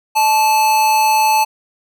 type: tone with amplitude modulation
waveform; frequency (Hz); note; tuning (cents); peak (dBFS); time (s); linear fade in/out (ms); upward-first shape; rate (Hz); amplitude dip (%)
square; 871; A5; -18; -10; 0.15-1.45; 20; sine; 253; 30
effects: none